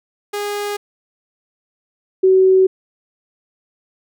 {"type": "tone pair in turn", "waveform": ["sawtooth", "sine"], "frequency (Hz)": [411, 377.3], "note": ["G#4", "F#4"], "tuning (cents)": [-18, 34], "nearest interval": "minor second", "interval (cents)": 148, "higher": "first", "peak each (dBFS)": [-17, -8], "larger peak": "second", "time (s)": [[0.33, 0.77], [2.23, 2.67]], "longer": "neither", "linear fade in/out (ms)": 10, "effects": []}